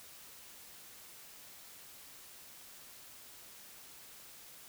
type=silence; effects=white hiss -54 dBFS RMS until 4.68 s